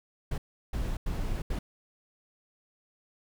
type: noise bursts at uneven times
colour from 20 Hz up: brown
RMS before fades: -31 dBFS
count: 4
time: 0.31-0.38 / 0.73-0.97 / 1.06-1.42 / 1.5-1.59 s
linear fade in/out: 5 ms
effects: none